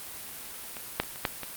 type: clicks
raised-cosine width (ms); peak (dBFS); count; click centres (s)
0.3; -23 / -7 / -23 / -26 / -8 / -18; 6; 0.768 / 1 / 1.035 / 1.159 / 1.252 / 1.433
effects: white hiss -41 dBFS RMS until 1.56 s + Opus 32 kbps